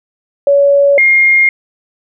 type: tone pair in turn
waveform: sine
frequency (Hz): 564 / 2129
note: C#5 / C7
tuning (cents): +30 / +30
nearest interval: octave + major seventh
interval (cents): 2300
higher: second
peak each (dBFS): -5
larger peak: neither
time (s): 0.47-0.98 / 0.98-1.49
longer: neither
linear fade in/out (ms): 2
effects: none